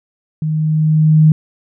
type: tone with level ramp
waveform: sine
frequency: 155.56 Hz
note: D#3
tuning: in tune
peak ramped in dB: -15 to -4 dBFS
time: 0.42-1.32 s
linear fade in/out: 2 ms
effects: none